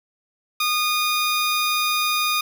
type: tone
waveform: 15% pulse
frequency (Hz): 1226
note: D#6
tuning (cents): -26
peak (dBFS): -13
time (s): 0.6-2.41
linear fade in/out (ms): 5
effects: none